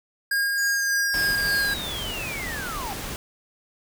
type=tone with tremolo; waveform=square; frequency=1623 Hz; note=G#6; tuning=40 cents flat; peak=-21 dBFS; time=0.31-1.74 s; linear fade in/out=5 ms; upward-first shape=sine; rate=3.4 Hz; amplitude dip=25%
type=linear sweep; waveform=sine; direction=down; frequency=6940 to 750 Hz; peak=-31 dBFS; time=0.58-2.93 s; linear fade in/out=0 ms
type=noise; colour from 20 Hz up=pink; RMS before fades=-33 dBFS; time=1.14-3.16 s; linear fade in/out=0 ms
effects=none